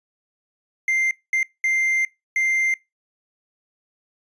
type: tone bursts at uneven times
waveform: triangle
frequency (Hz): 2093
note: C7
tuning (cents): 0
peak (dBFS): -16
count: 4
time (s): 0.88-1.11 / 1.33-1.43 / 1.64-2.05 / 2.36-2.74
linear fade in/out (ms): 2
effects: noise-tail reverb RT60 0.2 s tail -21 dB re dry + resampled to 22050 Hz